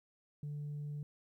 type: tone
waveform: sine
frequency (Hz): 146.9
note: D3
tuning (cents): +1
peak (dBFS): -37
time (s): 0.43-1.03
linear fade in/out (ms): 2
effects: tanh soft clip ceiling -37 dBFS + 13-bit